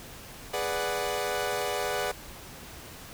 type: chord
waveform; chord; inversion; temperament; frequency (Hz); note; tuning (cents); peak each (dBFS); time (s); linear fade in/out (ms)
sawtooth; G# half-diminished seventh; none; equal; 415.3 / 493.9 / 587.3 / 740; G#4 / B4 / D5 / F#5; 0 / 0 / 0 / 0; -30; 0.53-2.12; 10
effects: pink hiss -45 dBFS RMS until 3.13 s